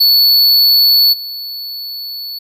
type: tone with level steps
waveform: square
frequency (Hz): 4435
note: C#8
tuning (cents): 0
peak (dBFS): -7 / -23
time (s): 0-2.39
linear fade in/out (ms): 10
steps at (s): 1.12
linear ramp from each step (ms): 20
effects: none